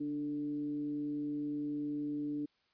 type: tone with frequency modulation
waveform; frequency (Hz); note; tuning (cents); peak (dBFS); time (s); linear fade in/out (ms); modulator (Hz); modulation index
sine; 293.7; D4; 0; -34; 0-2.46; 10; 151; 0.3
effects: white hiss -74 dBFS RMS until 2.73 s + resampled to 11025 Hz